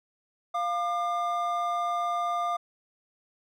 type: tone pair together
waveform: triangle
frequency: 698.5 / 1202.6 Hz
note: F5 / D6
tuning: 0 / +41 cents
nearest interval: major sixth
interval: 941 cents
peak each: -27 dBFS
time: 0.54-2.57 s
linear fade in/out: 10 ms
effects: none